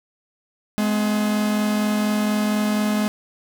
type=tone pair together; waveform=45% pulse; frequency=210.7 / 254.9 Hz; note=G#3 / C4; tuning=+25 / -45 cents; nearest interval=minor third; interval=330 cents; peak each=-19 / -28 dBFS; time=0.78-3.08 s; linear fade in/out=0 ms; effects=none